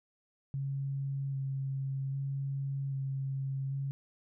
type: tone with vibrato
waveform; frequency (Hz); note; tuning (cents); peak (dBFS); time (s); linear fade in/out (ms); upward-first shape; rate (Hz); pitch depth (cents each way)
sine; 136.5; C#3; -26; -32; 0.54-3.91; 0; square; 0.63; 13
effects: none